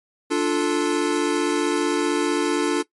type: chord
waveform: square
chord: D minor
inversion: none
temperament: equal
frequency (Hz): 293.7 / 349.2 / 440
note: D4 / F4 / A4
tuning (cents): 0 / 0 / 0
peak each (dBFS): -23 / -24 / -25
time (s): 0.3-2.83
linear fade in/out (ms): 20
effects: noise-tail reverb RT60 0.1 s tail -19 dB re dry + MP3 48 kbps